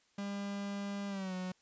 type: tone with pitch glide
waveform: 45% pulse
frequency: 200.6 to 183.95 Hz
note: G3 to F#3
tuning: +40 to -10 cents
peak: -37 dBFS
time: 0.18-1.52 s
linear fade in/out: 5 ms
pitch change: -150 cents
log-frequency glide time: 1.08-1.34 s
effects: white hiss -71 dBFS RMS until 1.61 s + resampled to 16000 Hz